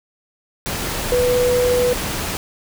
sine tone in noise, 493.9 Hz, B4, in tune, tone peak -14 dBFS, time 1.12-1.93 s, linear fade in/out 0 ms, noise pink, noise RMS -24 dBFS, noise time 0.66-2.37 s, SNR +7 dB, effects none

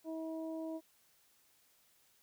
harmonic tone, 321.6 Hz, E4, 43 cents flat, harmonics 1 / 2 / 3, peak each -40 / -44 / -55 dBFS, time 0.04-0.81 s, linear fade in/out 50 ms, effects white hiss -70 dBFS RMS until 2.22 s

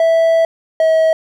triangle tone pair in turn, 657 / 641.6 Hz, E5 / E5, -6 / -47 cents, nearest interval unison, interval 41 cents, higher first, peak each -7 dBFS, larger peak neither, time 0-0.45 / 0.8-1.13 s, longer first, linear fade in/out 2 ms, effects none

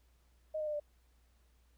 sine tone with pitch steps, 622.3 / 611.6 / 601.1 / 590.8 Hz, D#5 / D#5 / D5 / D5, 0 / -30 / +40 / +10 cents, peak -34 dBFS, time 0.54-0.8 s, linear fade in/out 10 ms, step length 65 ms, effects added 60 Hz sine -66 dBFS peak until 1.77 s + pink hiss -75 dBFS RMS until 1.77 s

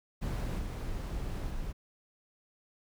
brown noise with level steps, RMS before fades -33 / -36 / -38 dBFS, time 0.21-1.73 s, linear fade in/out 20 ms, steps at 0.58 / 1.5 s, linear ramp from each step 20 ms, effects none

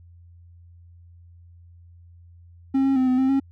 triangle tone with pitch steps, 268.9 / 270.9 / 258.4 / 254.6 / 263.4 / 271.8 Hz, C4 / C#4 / C4 / C4 / C4 / C#4, +47 / -40 / -21 / -47 / +12 / -34 cents, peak -15 dBFS, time 2.74-3.4 s, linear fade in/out 10 ms, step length 110 ms, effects added 86 Hz sine -46 dBFS peak until 3.51 s

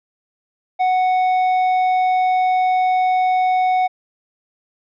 sine tone with tanh clipping, 740 Hz, F#5, in tune, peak -15 dBFS, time 0.79-3.88 s, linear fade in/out 20 ms, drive 7 dB, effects none

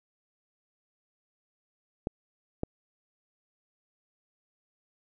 clicks, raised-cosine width 2 ms, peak -16 dBFS, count 2, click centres 2.071 / 2.634 s, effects none

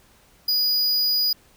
square tone, 4920 Hz, D#8, 20 cents flat, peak -19 dBFS, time 0.48-1.33 s, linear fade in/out 5 ms, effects pink hiss -56 dBFS RMS until 1.56 s

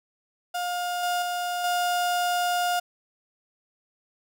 35% pulse tone with level steps, 710 Hz, F5, 28 cents sharp, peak -25 / -22 / -25 / -21 dBFS, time 0.54-2.8 s, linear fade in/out 10 ms, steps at 1.03 / 1.22 / 1.64 s, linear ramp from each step 2 ms, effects none

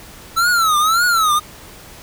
square tone with vibrato, 1318.5 Hz, E6, in tune, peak -13 dBFS, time 0.36-1.4 s, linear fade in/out 20 ms, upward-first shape triangle, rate 1.8 Hz, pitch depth 190 cents each way, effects pink hiss -39 dBFS RMS until 2.02 s

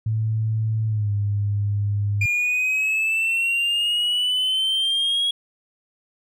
sine tone with pitch glide, 110.1 to 102.14 Hz, A2 to G#2, +2 to -28 cents, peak -19 dBFS, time 0.06-2.26 s, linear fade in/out 5 ms, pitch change -130 cents, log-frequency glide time 0.87-1.11 s
triangle exponential sweep, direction up, 2400 to 3322 Hz, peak -17 dBFS, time 2.21-5.31 s, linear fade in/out 5 ms
effects tanh soft clip ceiling -10 dBFS

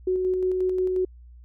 sine tone with tremolo, 370 Hz, F#4, in tune, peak -20 dBFS, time 0.07-1.05 s, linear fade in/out 5 ms, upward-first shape square, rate 5.6 Hz, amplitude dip 25%, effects added 60 Hz sine -44 dBFS peak until 1.44 s

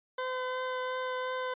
20% pulse tone with vibrato, 510 Hz, C5, 44 cents flat, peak -27 dBFS, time 0.18-1.54 s, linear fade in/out 5 ms, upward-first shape triangle, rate 2.8 Hz, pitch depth 10 cents each way, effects resampled to 8000 Hz

